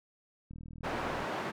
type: click train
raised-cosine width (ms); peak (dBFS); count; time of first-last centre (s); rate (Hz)
5; -34; 30; 0.51-1.23; 40.3
type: band-pass noise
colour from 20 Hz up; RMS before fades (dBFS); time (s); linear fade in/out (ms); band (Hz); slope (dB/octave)
white; -36; 0.83-1.52; 20; 140 to 1200; 12
effects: none